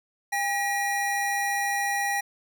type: tone pair together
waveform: square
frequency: 804.4 / 1915 Hz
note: G5 / A#6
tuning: +44 / +46 cents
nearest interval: octave + minor third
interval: 1502 cents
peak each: -28 dBFS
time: 0.32-2.21 s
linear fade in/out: 10 ms
effects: none

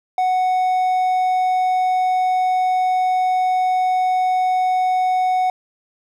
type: tone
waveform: triangle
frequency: 740 Hz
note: F#5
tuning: in tune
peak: -13 dBFS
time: 0.18-5.5 s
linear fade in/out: 2 ms
effects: none

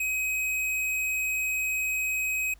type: tone with hard clipping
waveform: sine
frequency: 2531 Hz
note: D#7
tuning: 29 cents sharp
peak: -27 dBFS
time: 0-2.54 s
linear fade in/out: 5 ms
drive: 16 dB
effects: added 50 Hz sine -50 dBFS peak until 2.59 s + pink hiss -62 dBFS RMS until 2.59 s

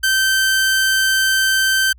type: tone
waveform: sawtooth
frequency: 1551 Hz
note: G6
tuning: 19 cents flat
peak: -10 dBFS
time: 0.03-1.93 s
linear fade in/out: 10 ms
effects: added 60 Hz sine -42 dBFS peak until 1.98 s

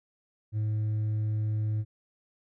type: tone with hard clipping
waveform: triangle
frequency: 107.5 Hz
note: A2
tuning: 40 cents flat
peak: -25 dBFS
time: 0.52-1.85 s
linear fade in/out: 50 ms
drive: 1 dB
effects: none

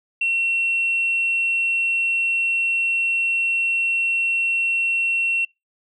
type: tone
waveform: sine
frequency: 2720 Hz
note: F7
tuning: 46 cents flat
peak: -17 dBFS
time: 0.21-5.45 s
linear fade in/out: 5 ms
effects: noise-tail reverb RT60 0.2 s tail -23 dB re dry + tanh soft clip ceiling -13 dBFS

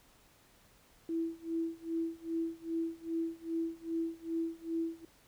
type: tone with tremolo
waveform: sine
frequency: 329.6 Hz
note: E4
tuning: in tune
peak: -30 dBFS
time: 1.09-5.05 s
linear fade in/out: 2 ms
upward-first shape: sine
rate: 2.5 Hz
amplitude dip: 95%
effects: pink hiss -64 dBFS RMS until 5.27 s

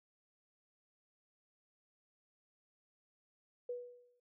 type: tone with exponential decay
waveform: sine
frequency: 488.7 Hz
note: B4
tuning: 18 cents flat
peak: -36 dBFS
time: 3.69-4.2 s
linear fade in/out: 5 ms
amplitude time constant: 110 ms
effects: none

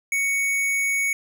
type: tone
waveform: square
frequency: 2227 Hz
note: C#7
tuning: 7 cents sharp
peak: -21 dBFS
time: 0.12-1.13 s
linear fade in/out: 2 ms
effects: none

